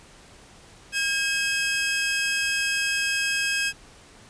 sawtooth tone pair together, 1619 / 2565 Hz, G#6 / E7, -45 / -48 cents, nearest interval minor sixth, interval 797 cents, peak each -22 dBFS, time 0.92-3.73 s, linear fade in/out 50 ms, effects pink hiss -50 dBFS RMS until 4.29 s + resampled to 22050 Hz

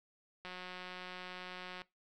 click train, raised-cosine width 0.3 ms, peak -30 dBFS, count 250, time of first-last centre 0.45-1.818 s, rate 182 Hz, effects noise-tail reverb RT60 0.2 s tail -21 dB re dry

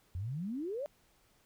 sine exponential sweep, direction up, 83.4 to 609 Hz, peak -35 dBFS, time 0.15-0.86 s, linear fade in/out 0 ms, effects pink hiss -69 dBFS RMS until 1.45 s

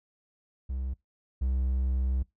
triangle tone pair in turn, 65.2 / 64.53 Hz, C2 / C2, -5 / -23 cents, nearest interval unison, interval 18 cents, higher first, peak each -28 / -23 dBFS, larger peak second, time 0.69-0.94 / 1.41-2.23 s, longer second, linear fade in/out 10 ms, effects noise-tail reverb RT60 0.2 s tail -24 dB re dry

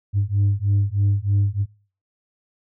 sine beating tone pair, 99 / 102.2 Hz, G2 / G#2, +18 / -27 cents, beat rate 3.2 Hz, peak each -18 dBFS, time 0.13-1.66 s, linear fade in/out 50 ms, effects noise-tail reverb RT60 0.4 s tail -23 dB re dry + tanh soft clip ceiling -13 dBFS

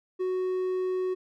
triangle tone, 370 Hz, F#4, in tune, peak -24 dBFS, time 0.19-1.15 s, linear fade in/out 20 ms, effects none

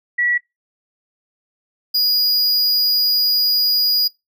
sine / square tone pair in turn, 1938 / 4895 Hz, B6 / D#8, -33 / -29 cents, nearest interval octave + major third, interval 1604 cents, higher second, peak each -15 dBFS, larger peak neither, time 0.18-0.38 / 1.94-4.08 s, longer second, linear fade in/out 10 ms, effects noise-tail reverb RT60 0.2 s tail -22 dB re dry

